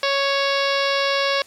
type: harmonic tone with a mistuned harmonic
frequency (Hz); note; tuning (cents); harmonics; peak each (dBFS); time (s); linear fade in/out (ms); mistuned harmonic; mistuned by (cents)
554.4; C#5; 0; 1 / 2 / 3 / 4 / 5 / 6 / 7 / 8 / 9 / 10; -22 / -25 / -27 / -28 / -29 / -30 / -30 / -31 / -32 / -32; 0.03-1.42; 2; 6; +24
effects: white hiss -47 dBFS RMS until 1.46 s + low-pass 10000 Hz 12 dB/octave